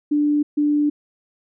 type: tone bursts at uneven times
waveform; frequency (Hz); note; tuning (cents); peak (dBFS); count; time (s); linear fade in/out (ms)
sine; 294.8; D4; +7; -15; 2; 0.11-0.43 / 0.57-0.9; 10
effects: none